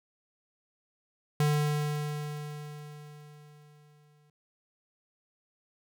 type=tone with exponential decay; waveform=square; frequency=148.8 Hz; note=D3; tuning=23 cents sharp; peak=-23 dBFS; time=1.4-4.3 s; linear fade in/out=2 ms; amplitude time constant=630 ms; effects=none